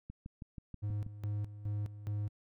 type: click train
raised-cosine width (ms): 5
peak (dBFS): -32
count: 7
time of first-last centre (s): 0.1-1.065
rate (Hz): 6.22
type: tone with tremolo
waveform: triangle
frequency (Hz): 103.83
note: G#2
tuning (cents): 0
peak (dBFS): -31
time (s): 0.82-2.29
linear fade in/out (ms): 20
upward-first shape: square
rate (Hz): 2.4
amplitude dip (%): 75
effects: none